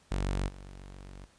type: tone with level steps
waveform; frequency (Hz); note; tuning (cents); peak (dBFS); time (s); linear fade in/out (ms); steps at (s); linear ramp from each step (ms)
sawtooth; 47.37; F#1; +41; -25 / -41; 0.11-1.26; 10; 0.47; 20
effects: pink hiss -63 dBFS RMS until 1.38 s + resampled to 22050 Hz